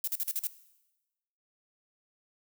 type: noise bursts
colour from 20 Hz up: violet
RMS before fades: -31 dBFS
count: 6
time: 0.04-0.471 s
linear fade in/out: 2 ms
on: 36 ms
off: 43 ms
effects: noise-tail reverb RT60 1.0 s tail -17 dB re dry